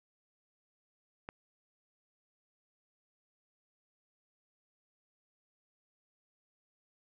click, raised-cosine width 0.5 ms, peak -26 dBFS, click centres 1.289 s, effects none

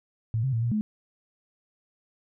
sine tone with pitch steps, 112.1 / 132.9 / 114.2 / 118.6 / 213.5 Hz, A2 / C3 / A#2 / A#2 / G#3, +33 / +27 / -35 / +30 / +48 cents, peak -23 dBFS, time 0.34-0.81 s, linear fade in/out 0 ms, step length 94 ms, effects none

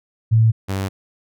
sine / sawtooth tone pair in turn, 112 / 96.76 Hz, A2 / G2, +31 / -22 cents, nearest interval minor third, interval 253 cents, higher first, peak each -10 / -17 dBFS, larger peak first, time 0.31-0.52 / 0.68-0.89 s, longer neither, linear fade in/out 20 ms, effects none

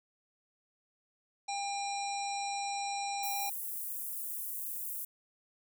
harmonic tone, 801 Hz, G5, 37 cents sharp, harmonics 1 / 3 / 5 / 7 / 9 / 10, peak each -35 / -43 / -44 / -44 / -48 / -48 dBFS, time 1.48-3.5 s, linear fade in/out 10 ms
white high-pass noise, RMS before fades -39 dBFS, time 3.23-5.05 s, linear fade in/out 5 ms, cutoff 10000 Hz, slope 24 dB/octave
effects none

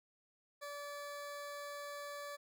20% pulse tone, 577 Hz, D5, 31 cents flat, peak -39 dBFS, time 0.61-2.37 s, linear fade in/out 20 ms, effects none

